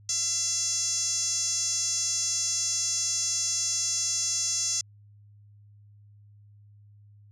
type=tone with band-pass filter; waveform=5% pulse; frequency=677 Hz; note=E5; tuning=46 cents sharp; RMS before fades=-28 dBFS; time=0.09-4.81 s; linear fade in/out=2 ms; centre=6300 Hz; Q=5.8; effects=added 103 Hz sine -51 dBFS peak until 7.31 s